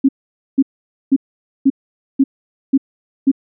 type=tone bursts; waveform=sine; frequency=270.7 Hz; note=C#4; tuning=41 cents flat; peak=-7 dBFS; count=7; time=0.04-3.316 s; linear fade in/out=10 ms; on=48 ms; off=490 ms; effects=none